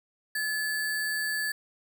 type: tone with sample-and-hold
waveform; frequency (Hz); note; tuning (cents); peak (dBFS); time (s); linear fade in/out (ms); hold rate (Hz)
sine; 1719; A6; -41; -27; 0.35-1.52; 5; 6300
effects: none